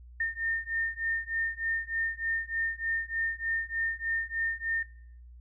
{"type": "beating tone pair", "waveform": "sine", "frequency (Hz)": [1817, 1820.3], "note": ["A#6", "A#6"], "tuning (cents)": [-45, -42], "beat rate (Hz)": 3.3, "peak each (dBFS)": [-32, -31], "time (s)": [0.2, 4.83], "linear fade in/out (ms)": 5, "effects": ["noise-tail reverb RT60 0.7 s tail -22 dB re dry", "added 60 Hz sine -47 dBFS peak until 5.4 s"]}